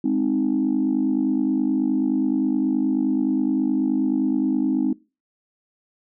sine chord, Ab major, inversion none, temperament equal, 207.7 / 261.6 / 311.1 Hz, Ab3 / C4 / Eb4, 0 / 0 / 0 cents, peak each -25 / -20 / -22 dBFS, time 0.04-4.93 s, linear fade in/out 5 ms, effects noise-tail reverb RT60 0.3 s tail -22 dB re dry + tanh soft clip ceiling -12 dBFS

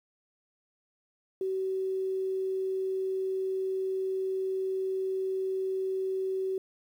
sine tone, 380 Hz, F#4, 46 cents sharp, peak -28 dBFS, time 1.41-6.58 s, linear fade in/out 2 ms, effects 10-bit

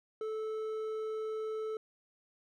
triangle tone with hard clipping, 436.6 Hz, A4, 13 cents flat, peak -36 dBFS, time 0.21-1.77 s, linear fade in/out 2 ms, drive 9 dB, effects none

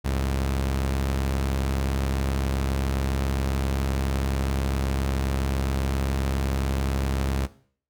sawtooth tone pair together, 67.4 / 106.99 Hz, C#2 / A2, -48 / -48 cents, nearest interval minor sixth, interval 800 cents, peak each -20 / -29 dBFS, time 0.04-7.47 s, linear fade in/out 20 ms, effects noise-tail reverb RT60 0.5 s tail -17 dB re dry

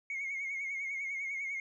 sine tone with vibrato, 2188 Hz, C#7, 23 cents flat, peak -33 dBFS, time 0.1-1.6 s, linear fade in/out 2 ms, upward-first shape triangle, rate 10 Hz, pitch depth 74 cents each way, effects tanh soft clip ceiling -32 dBFS

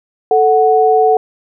sine tone pair together, 440 / 740 Hz, A4 / F#5, 0 / 0 cents, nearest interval major sixth, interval 900 cents, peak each -10 dBFS, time 0.31-1.17 s, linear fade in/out 2 ms, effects none

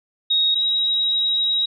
sine tone pair in turn, 3765 / 3822 Hz, A#7 / A#7, +16 / +43 cents, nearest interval unison, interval 27 cents, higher second, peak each -15 / -17 dBFS, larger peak first, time 0.3-0.55 / 0.55-1.66 s, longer second, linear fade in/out 10 ms, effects none

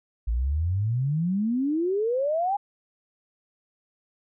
sine exponential sweep, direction up, 53.8 to 828 Hz, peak -22 dBFS, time 0.27-2.57 s, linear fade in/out 10 ms, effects none

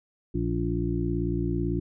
harmonic tone, 58 Hz, A#1, 8 cents flat, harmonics 1 / 2 / 3 / 5 / 6, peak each -31 / -31 / -31 / -31 / -31 dBFS, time 0.34-1.8 s, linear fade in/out 10 ms, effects none

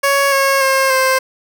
15% pulse tone with pitch steps, 557 / 545.9 / 534.9 / 524.2 Hz, C#5 / C#5 / C5 / C5, +8 / -27 / +38 / +3 cents, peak -5 dBFS, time 0.03-1.19 s, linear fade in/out 10 ms, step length 290 ms, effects none

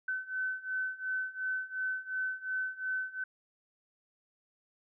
sine beating tone pair, 1519 / 1521.8 Hz, F#6 / F#6, +45 / +48 cents, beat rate 2.8 Hz, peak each -37 / -35 dBFS, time 0.08-3.24 s, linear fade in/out 5 ms, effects none

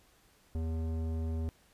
square tone with low-pass filter, 80.8 Hz, E2, 34 cents flat, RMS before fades -34 dBFS, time 0.55-1.49 s, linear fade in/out 0 ms, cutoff 480 Hz, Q 0.72, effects pink hiss -65 dBFS RMS until 1.73 s + resampled to 32000 Hz

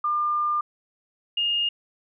sine tone pair in turn, 1200 / 2838 Hz, D6 / F7, +37 / +27 cents, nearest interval octave + minor third, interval 1490 cents, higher second, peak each -21 dBFS, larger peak neither, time 0.04-0.61 / 1.37-1.69 s, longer first, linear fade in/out 5 ms, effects none

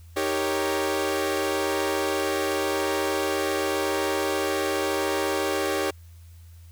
sawtooth chord, Eb dominant seventh, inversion none, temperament equal, 311.1 / 392 / 466.2 / 554.4 Hz, Eb4 / G4 / Bb4 / Db5, 0 / 0 / 0 / 0 cents, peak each -27 / -23 / -29 / -25 dBFS, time 0.16-5.91 s, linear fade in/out 10 ms, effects added 84 Hz sine -44 dBFS peak until 6.71 s + white hiss -60 dBFS RMS until 6.71 s

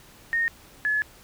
sine tone pair in turn, 1846 / 1709.4 Hz, A#6 / G#6, -17 / +49 cents, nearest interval minor second, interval 134 cents, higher first, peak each -21 dBFS, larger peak neither, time 0.33-0.48 / 0.85-1.02 s, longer second, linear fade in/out 0 ms, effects pink hiss -51 dBFS RMS until 1.23 s

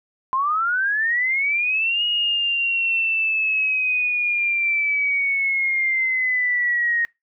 sine linear two-way sweep, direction up then down, 1025 to 2884 to 1864 Hz, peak -18 dBFS, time 0.33-7.05 s, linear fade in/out 0 ms, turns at 2.04 s, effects noise-tail reverb RT60 0.2 s tail -24 dB re dry

